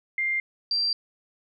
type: tone pair in turn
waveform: sine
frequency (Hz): 2100 / 4714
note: C7 / D8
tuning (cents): +6 / +6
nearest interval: octave + major second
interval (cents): 1400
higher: second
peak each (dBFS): -23 / -22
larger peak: second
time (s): 0.18-0.4 / 0.71-0.93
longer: neither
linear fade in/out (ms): 2
effects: none